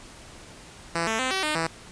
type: tone with pitch steps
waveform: 5% pulse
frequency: 167.7 / 222.4 / 258.4 / 381.9 / 305 / 163.8 Hz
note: E3 / A3 / C4 / G4 / D#4 / E3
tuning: +30 / +19 / -21 / -45 / -34 / -11 cents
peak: -13 dBFS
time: 0.95-1.67 s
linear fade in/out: 2 ms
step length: 120 ms
effects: pink hiss -46 dBFS RMS until 1.91 s + resampled to 22050 Hz